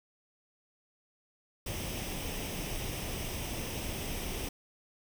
pink noise with comb filter, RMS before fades -37 dBFS, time 1.66-4.49 s, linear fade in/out 5 ms, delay 0.35 ms, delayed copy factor +0.55, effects none

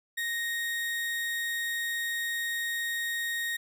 35% pulse tone, 1864.7 Hz, A#6, in tune, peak -28 dBFS, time 0.17-3.57 s, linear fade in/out 10 ms, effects none

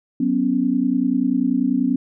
sine chord, F# suspended fourth, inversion none, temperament equal with one note detuned, 186.71 / 246.9 / 277.2 Hz, F#3 / B3 / C#4, +16 / 0 / 0 cents, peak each -25 / -19 / -20 dBFS, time 0.2-1.96 s, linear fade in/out 5 ms, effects none

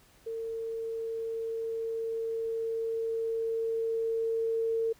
sine tone with level ramp, 453.1 Hz, A#4, 49 cents flat, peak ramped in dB -33 to -26 dBFS, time 0.26-4.93 s, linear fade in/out 10 ms, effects pink hiss -61 dBFS RMS until 4.99 s

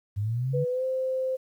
sine linear sweep, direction up, 98 to 148.4 Hz, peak -25 dBFS, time 0.16-0.65 s, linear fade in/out 20 ms
sine tone with pitch glide, 493.9 to 520.3 Hz, B4 to C5, 0 to -10 cents, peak -25 dBFS, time 0.53-1.37 s, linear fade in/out 20 ms, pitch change +90 cents, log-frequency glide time 0.67-0.84 s
effects 10-bit

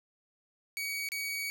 sawtooth tone with dropouts, 2257 Hz, C#7, 31 cents sharp, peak -30 dBFS, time 0.77-1.5 s, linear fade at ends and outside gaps 0 ms, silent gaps 1.088-1.119 s, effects none

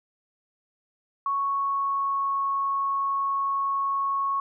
sine tone with pitch glide, 1108.7 to 1102.3 Hz, C#6 to C#6, 0 to -10 cents, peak -23 dBFS, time 1.26-4.4 s, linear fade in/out 2 ms, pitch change -10 cents, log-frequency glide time 1.36-2.4 s, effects none

